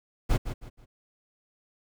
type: noise with echo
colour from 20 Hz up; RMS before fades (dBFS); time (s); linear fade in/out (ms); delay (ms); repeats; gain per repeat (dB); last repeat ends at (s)
brown; -22; 0.29-0.38; 20; 160; 3; -10; 0.86
effects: none